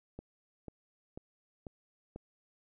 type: click train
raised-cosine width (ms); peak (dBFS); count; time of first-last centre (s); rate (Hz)
2; -30; 5; 0.19-2.16; 2.03
effects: none